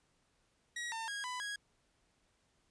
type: tone with pitch steps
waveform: sawtooth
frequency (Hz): 1906 / 902 / 1641 / 998 / 1652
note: A#6 / A5 / G#6 / B5 / G#6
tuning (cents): +38 / +43 / -21 / +18 / -10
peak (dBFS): -35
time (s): 0.76-1.56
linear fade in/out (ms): 5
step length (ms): 160
effects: pink hiss -75 dBFS RMS until 2.7 s + resampled to 22050 Hz